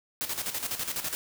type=noise with tremolo; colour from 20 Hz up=white; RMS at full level=-31 dBFS; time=0.21-1.15 s; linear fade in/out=0 ms; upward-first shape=square; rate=12 Hz; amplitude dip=65%; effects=none